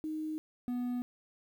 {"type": "tone pair in turn", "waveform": ["sine", "triangle"], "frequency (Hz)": [311.1, 245.9], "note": ["D#4", "B3"], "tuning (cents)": [0, -7], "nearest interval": "major third", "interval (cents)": 407, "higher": "first", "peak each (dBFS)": [-34, -30], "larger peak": "second", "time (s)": [[0.04, 0.38], [0.68, 1.02]], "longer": "neither", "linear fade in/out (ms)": 0, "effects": ["10-bit"]}